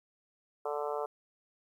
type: harmonic tone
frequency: 147 Hz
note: D3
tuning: 2 cents sharp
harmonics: 3 / 4 / 5 / 6 / 7 / 8 / 9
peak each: -36 / -38 / -40 / -42 / -43 / -44 / -45 dBFS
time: 0.65-1.06 s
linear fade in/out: 5 ms
effects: 11-bit